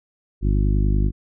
harmonic tone, 50.4 Hz, G1, 49 cents sharp, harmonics 1 / 2 / 3 / 4 / 5 / 6 / 7, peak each -17 / -23 / -27 / -29 / -31 / -33 / -34 dBFS, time 0.41-1.12 s, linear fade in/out 50 ms, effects none

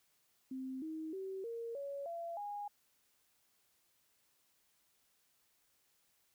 sine tone with pitch steps, 261.6 / 316.5 / 383 / 463.4 / 560.8 / 678.5 / 821 Hz, C4 / D#4 / G4 / A#4 / C#5 / E5 / G#5, 0 / +30 / -40 / -10 / +20 / +50 / -20 cents, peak -40 dBFS, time 0.51-2.68 s, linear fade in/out 5 ms, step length 310 ms, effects white hiss -75 dBFS RMS until 6.34 s

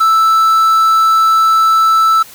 triangle tone with quantisation, 1320 Hz, E6, 2 cents sharp, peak -5 dBFS, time 0-2.23 s, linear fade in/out 10 ms, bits 5, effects white hiss -37 dBFS RMS until 2.34 s

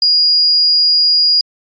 sine tone, 4868 Hz, D#8, 39 cents flat, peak -8 dBFS, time 0.02-1.41 s, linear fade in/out 2 ms, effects AAC 64 kbps

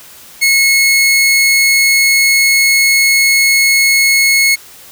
sawtooth tone, 2180 Hz, C#7, 29 cents flat, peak -4 dBFS, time 0.41-4.56 s, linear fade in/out 20 ms, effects white hiss -37 dBFS RMS until 4.91 s

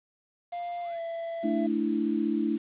triangle tone with pitch glide, 698.5 to 668.5 Hz, F5 to E5, 0 to +24 cents, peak -30 dBFS, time 0.52-1.67 s, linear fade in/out 10 ms, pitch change -76 cents, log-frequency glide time 0.82-1 s
sine chord, A suspended fourth, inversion none, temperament equal, 220 / 293.7 / 329.6 Hz, A3 / D4 / E4, 0 / 0 / 0 cents, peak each -29 dBFS, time 1.43-2.58 s, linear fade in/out 20 ms
effects resampled to 8000 Hz + 9-bit

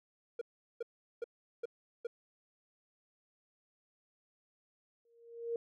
triangle tone bursts, 470 Hz, A#4, 14 cents sharp, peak -33 dBFS, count 5, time 0.39-2.07 s, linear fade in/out 5 ms, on 24 ms, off 390 ms
sine tone with exponential growth, 466.2 Hz, A#4, in tune, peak -31 dBFS, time 5.05-5.56 s, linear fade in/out 2 ms, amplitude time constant 110 ms
effects none

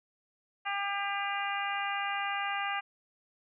harmonic tone, 400.3 Hz, G4, 36 cents sharp, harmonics 2 / 3 / 4 / 5 / 6 / 7, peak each -35 / -37 / -38 / -39 / -40 / -40 dBFS, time 0.65-2.81 s, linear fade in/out 20 ms, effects none

